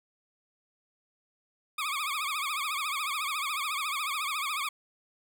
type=tone with vibrato; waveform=20% pulse; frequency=1174.7 Hz; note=D6; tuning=in tune; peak=-25 dBFS; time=1.78-4.69 s; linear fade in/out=5 ms; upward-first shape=triangle; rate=14 Hz; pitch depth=170 cents each way; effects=none